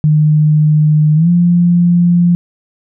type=tone with pitch glide; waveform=sine; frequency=152.4 to 174.05 Hz; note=D#3 to F3; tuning=-36 to -6 cents; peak=-6 dBFS; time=0.04-2.35 s; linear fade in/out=0 ms; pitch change=+230 cents; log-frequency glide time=1.15-1.29 s; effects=none

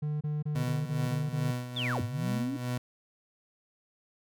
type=tone bursts; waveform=triangle; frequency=150 Hz; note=D3; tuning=37 cents sharp; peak=-27 dBFS; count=7; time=0.02-1.512 s; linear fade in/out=10 ms; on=190 ms; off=27 ms
type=tone with tremolo; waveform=30% pulse; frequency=123.8 Hz; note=B2; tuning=5 cents sharp; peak=-27 dBFS; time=0.55-2.78 s; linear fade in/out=5 ms; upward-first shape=sine; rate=2.4 Hz; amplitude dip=65%
type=linear two-way sweep; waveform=sine; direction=down then up; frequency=3690 to 91.8 to 288.9 Hz; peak=-31 dBFS; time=1.76-2.57 s; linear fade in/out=10 ms; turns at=2.01 s
effects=none

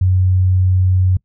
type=tone; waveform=sine; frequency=92.5 Hz; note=F#2; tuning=in tune; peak=-10 dBFS; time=0.01-1.17 s; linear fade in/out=5 ms; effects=noise-tail reverb RT60 0.1 s tail -23 dB re dry

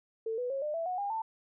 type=tone with pitch steps; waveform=sine; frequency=447.6 / 493.8 / 544.7 / 600.9 / 662.9 / 731.3 / 806.8 / 890 Hz; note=A4 / B4 / C#5 / D5 / E5 / F#5 / G5 / A5; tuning=+30 / 0 / -30 / +40 / +10 / -20 / +50 / +20 cents; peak=-31 dBFS; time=0.26-1.22 s; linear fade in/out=5 ms; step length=120 ms; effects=none

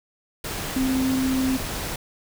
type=tone in noise; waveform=sine; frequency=261.8 Hz; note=C4; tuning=1 cent sharp; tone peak=-20 dBFS; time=0.76-1.57 s; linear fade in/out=5 ms; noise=pink; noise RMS=-30 dBFS; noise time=0.44-1.96 s; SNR=+7 dB; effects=none

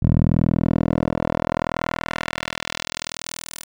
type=tone with band-pass filter sweep; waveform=10% pulse; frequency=40.68 Hz; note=E1; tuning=22 cents flat; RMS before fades=-22 dBFS; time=0.02-3.64 s; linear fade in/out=10 ms; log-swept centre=120 to 11000 Hz; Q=0.89; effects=none

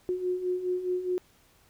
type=beating tone pair; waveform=sine; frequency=359.7 / 364.5 Hz; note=F#4 / F#4; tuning=-49 / -26 cents; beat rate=4.8 Hz; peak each=-34 / -28 dBFS; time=0.09-1.18 s; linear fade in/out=0 ms; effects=pink hiss -62 dBFS RMS until 1.69 s

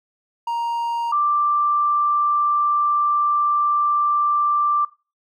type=tone pair in turn; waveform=triangle / sine; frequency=936 / 1178 Hz; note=A#5 / D6; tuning=+7 / +5 cents; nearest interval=major third; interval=398 cents; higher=second; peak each=-19 / -16 dBFS; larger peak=second; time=0.47-1.12 / 1.12-4.85 s; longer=second; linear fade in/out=5 ms; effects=noise-tail reverb RT60 0.3 s tail -19 dB re dry

